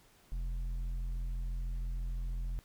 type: tone with tanh clipping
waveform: triangle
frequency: 43.04 Hz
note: F1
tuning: 25 cents flat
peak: -35 dBFS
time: 0.32-2.59 s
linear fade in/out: 0 ms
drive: 11 dB
effects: pink hiss -64 dBFS RMS until 2.64 s